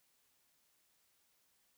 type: silence
effects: white hiss -75 dBFS RMS until 1.77 s